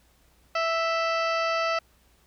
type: harmonic tone with a mistuned harmonic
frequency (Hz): 659.3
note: E5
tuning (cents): 0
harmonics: 1 / 2 / 3 / 4 / 5 / 6 / 7 / 8 / 9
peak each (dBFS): -27 / -27 / -34 / -33 / -41 / -46 / -38 / -43 / -48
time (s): 0.55-1.79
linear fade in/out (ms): 5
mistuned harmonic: 5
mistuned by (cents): -85
effects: added 60 Hz sine -63 dBFS peak until 2.26 s + pink hiss -63 dBFS RMS until 2.26 s